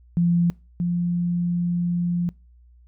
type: tone pair in turn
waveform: sine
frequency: 172.3 / 174.2 Hz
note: F3 / F3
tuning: -23 / -4 cents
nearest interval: unison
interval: 19 cents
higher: second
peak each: -16 / -20 dBFS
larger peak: first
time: 0.17-0.5 / 0.8-2.29 s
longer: second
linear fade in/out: 0 ms
effects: noise-tail reverb RT60 0.3 s tail -25 dB re dry + added 60 Hz sine -49 dBFS peak until 2.87 s